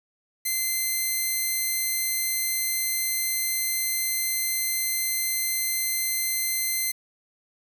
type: tone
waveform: 5% pulse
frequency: 2068 Hz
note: C7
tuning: 21 cents flat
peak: -14 dBFS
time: 0.45-6.92 s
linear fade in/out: 10 ms
effects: 8-bit